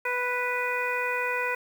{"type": "harmonic tone", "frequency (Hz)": 493.8, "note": "B4", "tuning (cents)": 0, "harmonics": [1, 2, 3, 4, 5], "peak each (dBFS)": [-32, -32, -32, -32, -32], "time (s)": [0.05, 1.55], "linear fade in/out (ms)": 5, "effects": ["8-bit"]}